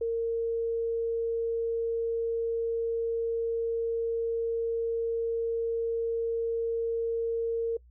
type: tone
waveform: sine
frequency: 460 Hz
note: A#4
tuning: 23 cents flat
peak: -26 dBFS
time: 0.01-7.77 s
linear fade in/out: 5 ms
effects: noise-tail reverb RT60 0.1 s tail -23 dB re dry + added 60 Hz sine -53 dBFS peak until 7.9 s